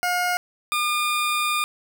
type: tone pair in turn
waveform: 20% pulse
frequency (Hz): 716 / 1210.1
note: F5 / D#6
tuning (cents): +43 / -49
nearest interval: major sixth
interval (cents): 908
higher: second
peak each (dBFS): -16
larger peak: neither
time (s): 0.03-0.37 / 0.72-1.64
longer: second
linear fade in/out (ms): 0
effects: none